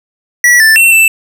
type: tone with pitch steps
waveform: square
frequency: 1941 / 1767 / 2708 / 2657 Hz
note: B6 / A6 / E7 / E7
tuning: -31 / +7 / +46 / +13 cents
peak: -4 dBFS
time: 0.44-1.08 s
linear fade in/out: 2 ms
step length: 160 ms
effects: none